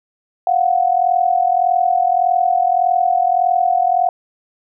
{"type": "tone pair together", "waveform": "sine", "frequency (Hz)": [701, 742.7], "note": ["F5", "F#5"], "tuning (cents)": [6, 6], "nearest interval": "minor second", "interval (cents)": 100, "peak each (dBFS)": -15, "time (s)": [0.47, 4.09], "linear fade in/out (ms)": 2, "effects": []}